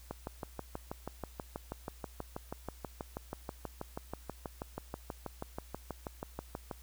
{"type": "click train", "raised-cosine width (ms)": 1, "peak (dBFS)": -24, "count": 42, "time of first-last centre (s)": [0.11, 6.712], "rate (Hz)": 6.21, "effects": ["added 60 Hz sine -52 dBFS peak until 6.82 s", "white hiss -60 dBFS RMS until 6.82 s"]}